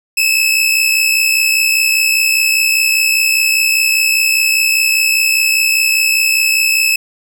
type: tone pair together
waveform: sawtooth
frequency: 2572 / 2637 Hz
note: E7 / E7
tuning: -43 / 0 cents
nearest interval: unison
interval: 43 cents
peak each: -10 dBFS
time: 0.17-6.96 s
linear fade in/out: 5 ms
effects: none